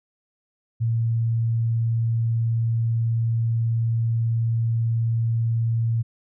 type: tone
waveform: sine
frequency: 114.8 Hz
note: A#2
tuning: 26 cents flat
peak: -19 dBFS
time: 0.8-6.03 s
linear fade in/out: 20 ms
effects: none